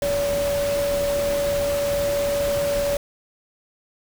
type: tone in noise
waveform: sine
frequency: 570 Hz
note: C#5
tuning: 48 cents sharp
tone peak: -20 dBFS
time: 0.02-2.97 s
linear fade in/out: 2 ms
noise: pink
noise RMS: -30 dBFS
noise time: 0.02-2.97 s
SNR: +7 dB
effects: none